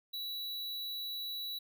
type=tone; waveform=square; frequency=3929 Hz; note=B7; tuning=10 cents flat; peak=-38 dBFS; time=0.13-1.59 s; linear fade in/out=10 ms; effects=none